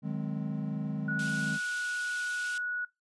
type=chord; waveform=triangle; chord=Ab dominant seventh; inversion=second; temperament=equal with one note detuned; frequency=153.24 / 185 / 207.7 / 261.6 Hz; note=Eb3 / Gb3 / Ab3 / C4; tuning=-26 / 0 / 0 / 0 cents; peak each=-33 / -38 / -33 / -38 dBFS; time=0.02-1.59 s; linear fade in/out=50 ms
type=tone; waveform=sine; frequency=1465 Hz; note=F#6; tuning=18 cents flat; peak=-31 dBFS; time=1.08-2.85 s; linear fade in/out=5 ms
type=high-pass noise; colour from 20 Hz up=pink; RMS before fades=-43 dBFS; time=1.19-2.58 s; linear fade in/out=2 ms; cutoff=2400 Hz; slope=48 dB/octave
effects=noise-tail reverb RT60 0.2 s tail -21 dB re dry + resampled to 22050 Hz